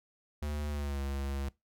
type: tone with pitch glide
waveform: square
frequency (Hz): 74 to 69.04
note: D2 to C#2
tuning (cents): +14 to -6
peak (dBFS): -34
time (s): 0.42-1.49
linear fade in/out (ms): 5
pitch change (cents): -120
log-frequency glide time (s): 0.69-1.01
effects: noise-tail reverb RT60 0.2 s tail -21 dB re dry